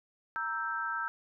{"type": "chord", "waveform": "sine", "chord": "E diminished", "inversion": "second", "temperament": "equal", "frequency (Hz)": [932.3, 1318.5, 1568], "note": ["Bb5", "E6", "G6"], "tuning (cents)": [0, 0, 0], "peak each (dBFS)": [-39, -35, -35], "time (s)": [0.36, 1.08], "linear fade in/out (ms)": 0, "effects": []}